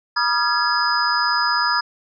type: tone cluster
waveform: sine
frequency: 964 / 1222 / 1378 / 1682 / 4999 Hz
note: B5 / D#6 / F6 / G#6 / D#8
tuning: -42 / -32 / -24 / +22 / +7 cents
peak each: -23 dBFS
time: 0.16-1.81 s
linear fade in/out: 10 ms
effects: none